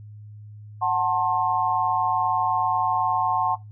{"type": "chord", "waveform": "sine", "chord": "F# diminished", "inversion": "none", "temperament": "just", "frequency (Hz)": [740, 888, 1065.6], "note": ["F#5", "A5", "C6"], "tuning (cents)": [0, 16, 31], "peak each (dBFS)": -24, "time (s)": [0.81, 3.56], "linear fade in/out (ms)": 20, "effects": ["noise-tail reverb RT60 0.2 s tail -17 dB re dry", "added 105 Hz sine -39 dBFS peak until 3.71 s"]}